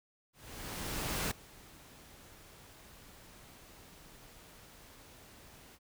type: noise with ADSR envelope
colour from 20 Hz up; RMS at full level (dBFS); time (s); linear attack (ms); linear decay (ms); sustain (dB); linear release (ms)
pink; -34; 0.33-5.79; 980; 8; -22; 47
effects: none